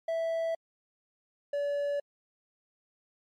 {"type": "tone pair in turn", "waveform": "triangle", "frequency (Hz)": [658, 573.3], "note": ["E5", "D5"], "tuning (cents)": [-3, -42], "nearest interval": "major second", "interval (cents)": 239, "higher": "first", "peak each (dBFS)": [-26, -26], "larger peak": "neither", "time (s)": [[0.08, 0.55], [1.53, 2]], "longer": "neither", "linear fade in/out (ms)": 5, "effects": ["MP3 64 kbps"]}